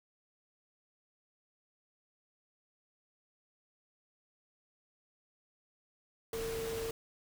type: tone in noise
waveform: sine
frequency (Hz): 453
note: A#4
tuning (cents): -50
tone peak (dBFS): -36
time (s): 6.33-6.91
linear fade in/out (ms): 2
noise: pink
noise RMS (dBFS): -43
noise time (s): 6.33-6.91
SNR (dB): +4
effects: none